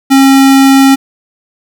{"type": "tone", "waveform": "square", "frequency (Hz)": 270.7, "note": "C#4", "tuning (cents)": -41, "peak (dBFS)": -3, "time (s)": [0.1, 0.96], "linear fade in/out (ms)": 20, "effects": []}